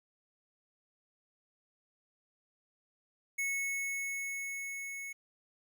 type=tone with level ramp; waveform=square; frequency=2200 Hz; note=C#7; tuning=14 cents flat; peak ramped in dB=-32 to -41 dBFS; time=3.38-5.13 s; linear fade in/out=10 ms; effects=11-bit